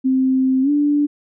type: tone with pitch glide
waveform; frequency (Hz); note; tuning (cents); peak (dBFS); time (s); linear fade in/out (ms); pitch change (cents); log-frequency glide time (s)
sine; 261.6 to 291.9; C4 to D4; 0 to -10; -13; 0.04-1.07; 20; +190; 0.62-0.7
effects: none